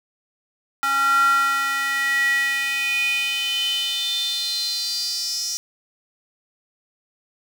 square tone with high-pass filter sweep, 274.9 Hz, C#4, 14 cents flat, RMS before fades -22 dBFS, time 0.83-5.57 s, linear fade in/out 0 ms, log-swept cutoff 1200 to 5600 Hz, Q 7.6, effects none

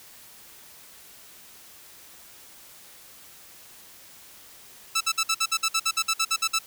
10% pulse tone bursts, 1318.5 Hz, E6, in tune, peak -13 dBFS, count 15, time 4.95-6.59 s, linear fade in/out 10 ms, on 58 ms, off 55 ms, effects white hiss -49 dBFS RMS until 6.66 s

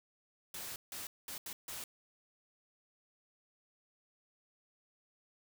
white noise bursts at uneven times, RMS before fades -44 dBFS, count 5, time 0.54-0.76 / 0.92-1.07 / 1.28-1.38 / 1.46-1.53 / 1.68-1.84 s, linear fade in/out 2 ms, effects none

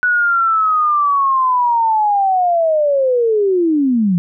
sine linear sweep, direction down, 1480 to 167.8 Hz, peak -11 dBFS, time 0.03-4.18 s, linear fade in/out 0 ms, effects none

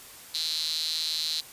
sawtooth tone with high-pass filter, 158.2 Hz, D#3, 29 cents sharp, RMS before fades -30 dBFS, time 0.34-1.41 s, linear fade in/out 10 ms, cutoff 4100 Hz, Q 9.4, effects white hiss -47 dBFS RMS until 1.52 s + resampled to 32000 Hz

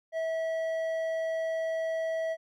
sine tone with hard clipping, 649 Hz, E5, 27 cents flat, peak -30 dBFS, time 0.12-2.37 s, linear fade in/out 50 ms, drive 6 dB, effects none

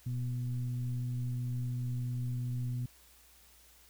sine tone with frequency modulation, 123.47 Hz, B2, in tune, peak -32 dBFS, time 0.06-2.86 s, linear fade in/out 5 ms, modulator 122 Hz, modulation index 0.43, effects added 60 Hz sine -65 dBFS peak until 3.89 s + white hiss -61 dBFS RMS until 3.89 s

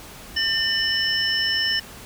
sine tone cluster, 1802 / 2981 / 5320 Hz, A6 / F#7 / E8, +41 / +12 / +15 cents, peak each -24 dBFS, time 0.36-1.8 s, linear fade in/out 10 ms, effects pink hiss -41 dBFS RMS until 2.05 s

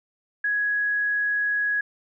sine tone, 1669 Hz, G#6, 8 cents sharp, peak -21 dBFS, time 0.44-1.81 s, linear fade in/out 5 ms, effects none

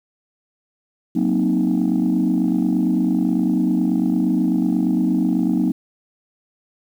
sine chord, C half-diminished seventh, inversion second, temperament equal, 185 / 233.1 / 261.6 / 311.1 Hz, Gb3 / Bb3 / C4 / Eb4, 0 / 0 / 0 / 0 cents, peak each -20 dBFS, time 1.15-5.72 s, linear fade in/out 10 ms, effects tanh soft clip ceiling -10 dBFS + 8-bit

